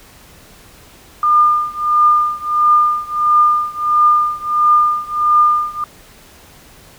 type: tone with tremolo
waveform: sine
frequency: 1207 Hz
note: D6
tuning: 47 cents sharp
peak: -6 dBFS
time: 1.23-5.84 s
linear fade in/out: 2 ms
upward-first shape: triangle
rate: 1.5 Hz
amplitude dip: 95%
effects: pink hiss -43 dBFS RMS until 6.98 s